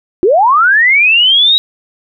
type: linear sweep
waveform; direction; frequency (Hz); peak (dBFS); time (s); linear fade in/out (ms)
sine; up; 329.6 to 3859; -5; 0.23-1.58; 0
effects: none